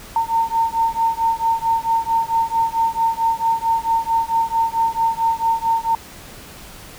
sine beating tone pair, 908 / 912.5 Hz, A#5 / A#5, -46 / -37 cents, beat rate 4.5 Hz, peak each -19 dBFS, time 0.16-5.95 s, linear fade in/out 2 ms, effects pink hiss -39 dBFS RMS until 6.98 s

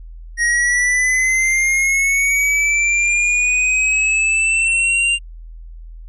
square linear sweep, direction up, 1876 to 2794 Hz, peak -14 dBFS, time 0.37-5.19 s, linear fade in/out 50 ms, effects added 41 Hz sine -32 dBFS peak until 6.08 s + resampled to 24000 Hz

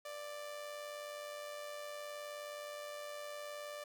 sawtooth tone with amplitude modulation, 589 Hz, D5, 5 cents sharp, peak -38 dBFS, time 0.05-3.84 s, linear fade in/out 5 ms, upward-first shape sine, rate 99.3 Hz, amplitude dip 45%, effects none

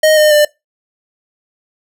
square tone with pitch steps, 622 / 608.8 / 596 Hz, D#5 / D#5 / D5, -1 / -38 / +25 cents, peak -7 dBFS, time 0.03-0.45 s, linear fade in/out 5 ms, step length 140 ms, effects noise-tail reverb RT60 0.2 s tail -22 dB re dry

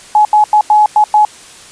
sine tone bursts at uneven times, 846 Hz, G#5, 32 cents sharp, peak -4 dBFS, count 6, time 0.15-0.25 / 0.33-0.44 / 0.53-0.61 / 0.7-0.86 / 0.96-1.04 / 1.14-1.25 s, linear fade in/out 2 ms, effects white hiss -36 dBFS RMS until 1.71 s + resampled to 22050 Hz

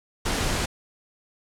pink noise, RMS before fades -25 dBFS, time 0.25-0.66 s, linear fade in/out 10 ms, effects low-pass 9000 Hz 12 dB/octave

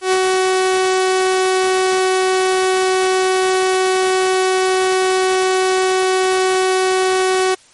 sawtooth tone with ADSR envelope, 374.5 Hz, F#4, 21 cents sharp, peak -7 dBFS, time 0.01-7.55 s, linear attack 110 ms, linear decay 44 ms, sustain -2 dB, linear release 10 ms, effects white hiss -48 dBFS RMS until 7.73 s + MP3 48 kbps

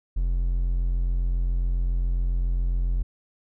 triangle tone, 43.65 Hz, F1, in tune, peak -19 dBFS, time 0.16-3.03 s, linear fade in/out 10 ms, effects none

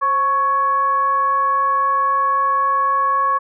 sine tone with frequency modulation, 1108.7 Hz, C#6, in tune, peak -14 dBFS, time 0.01-3.39 s, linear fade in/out 20 ms, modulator 577 Hz, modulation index 0.35, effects none

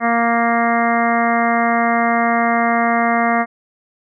harmonic tone, 233.3 Hz, A#3, 2 cents sharp, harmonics 1 / 2 / 3 / 4 / 5 / 6 / 7 / 8 / 9, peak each -19 / -26 / -17 / -27 / -21 / -26 / -28 / -24 / -25 dBFS, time 0-3.46 s, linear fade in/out 50 ms, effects none

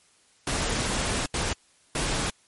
pink noise bursts at uneven times, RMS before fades -27 dBFS, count 3, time 0.47-1.26 / 1.34-1.53 / 1.95-2.3 s, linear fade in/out 2 ms, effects white hiss -61 dBFS RMS until 2.47 s + MP3 48 kbps

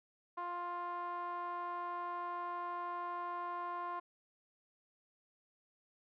5% pulse tone with low-pass filter, 350.7 Hz, F4, 7 cents sharp, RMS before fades -41 dBFS, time 0.37-4 s, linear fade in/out 10 ms, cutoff 1000 Hz, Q 4.6, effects none

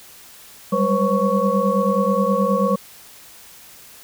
sine tone cluster, 192.2 / 201.6 / 492.3 / 538 / 1113 Hz, G3 / G3 / B4 / C5 / C#6, -34 / +49 / -6 / +48 / +7 cents, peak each -22 dBFS, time 0.72-2.76 s, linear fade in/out 10 ms, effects white hiss -44 dBFS RMS until 4.03 s

